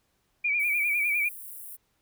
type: tone with vibrato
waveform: sine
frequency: 2349 Hz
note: D7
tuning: in tune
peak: -23 dBFS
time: 0.44-1.29 s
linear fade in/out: 10 ms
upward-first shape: sine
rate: 9.9 Hz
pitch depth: 68 cents each way
type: high-pass noise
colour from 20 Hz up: white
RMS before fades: -42 dBFS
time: 0.59-1.77 s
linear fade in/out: 20 ms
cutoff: 9200 Hz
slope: 48 dB/octave
effects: pink hiss -72 dBFS RMS until 2.01 s